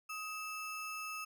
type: ring-modulated tone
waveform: square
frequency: 1951 Hz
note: B6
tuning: 22 cents flat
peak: -38 dBFS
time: 0.09-1.25 s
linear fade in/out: 10 ms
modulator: 691 Hz
effects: none